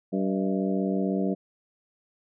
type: harmonic tone with a mistuned harmonic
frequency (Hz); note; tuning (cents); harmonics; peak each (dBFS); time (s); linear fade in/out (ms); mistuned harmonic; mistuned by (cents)
96; G2; -36; 2 / 3 / 4 / 5 / 6 / 7; -26 / -30 / -32 / -34 / -36 / -37; 0.12-1.35; 20; 6; +88
effects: none